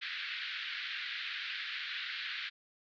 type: band-pass noise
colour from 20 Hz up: pink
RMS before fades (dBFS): -40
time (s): 0.01-2.5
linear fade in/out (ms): 20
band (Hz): 1500 to 4200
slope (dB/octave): 48
effects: none